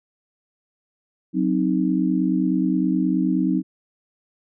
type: chord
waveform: sine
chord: C diminished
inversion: second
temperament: equal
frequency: 185 / 261.6 / 311.1 Hz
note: Gb3 / C4 / Eb4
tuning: 0 / 0 / 0 cents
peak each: -22 dBFS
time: 1.33-3.63 s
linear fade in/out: 50 ms
effects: none